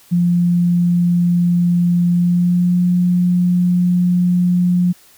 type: tone with pitch glide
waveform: sine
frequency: 174.61 to 178.07 Hz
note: F3 to F3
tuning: 0 to +34 cents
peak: -11 dBFS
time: 0.11-4.93 s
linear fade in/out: 20 ms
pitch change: +34 cents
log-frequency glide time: 2.11-2.79 s
effects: white hiss -48 dBFS RMS until 5.17 s